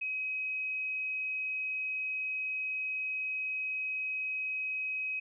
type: tone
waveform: sine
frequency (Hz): 2536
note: D#7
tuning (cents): +32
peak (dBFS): -32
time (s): 0.01-5.2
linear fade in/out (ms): 10
effects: none